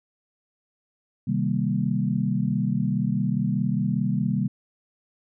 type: chord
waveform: sine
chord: C minor seventh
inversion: none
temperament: equal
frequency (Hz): 130.81 / 155.56 / 196 / 233.1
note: C3 / Eb3 / G3 / Bb3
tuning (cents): 0 / 0 / 0 / 0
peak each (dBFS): -27 / -28 / -25 / -28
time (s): 1.27-4.48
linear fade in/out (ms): 10
effects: none